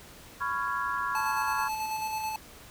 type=chord; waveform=sine; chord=C# dominant seventh; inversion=third; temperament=just; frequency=997.9 / 1108.7 / 1385.9 / 1663.1 Hz; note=B5 / C#6 / E#6 / G#6; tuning=+18 / 0 / -14 / +2 cents; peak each=-34 / -32 / -34 / -35 dBFS; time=0.4-1.69 s; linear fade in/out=20 ms
type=tone with tremolo; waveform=square; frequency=870 Hz; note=A5; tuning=20 cents flat; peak=-30 dBFS; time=1.15-2.36 s; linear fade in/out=2 ms; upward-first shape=square; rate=9.2 Hz; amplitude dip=30%
effects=pink hiss -50 dBFS RMS until 2.7 s